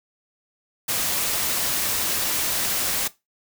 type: noise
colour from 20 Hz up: white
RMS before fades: -24 dBFS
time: 0.88-3.08 s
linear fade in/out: 10 ms
effects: noise-tail reverb RT60 0.2 s tail -17 dB re dry